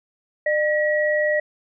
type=tone pair together; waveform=sine; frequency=603 / 1914.4 Hz; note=D5 / A#6; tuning=+46 / +46 cents; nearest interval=octave + minor sixth; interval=2000 cents; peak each=-19 / -22 dBFS; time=0.46-1.4 s; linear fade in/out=5 ms; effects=none